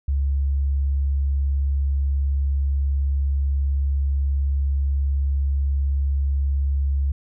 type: tone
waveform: sine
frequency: 69.3 Hz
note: C#2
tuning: in tune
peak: -18 dBFS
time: 0.08-7.12 s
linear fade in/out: 5 ms
effects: none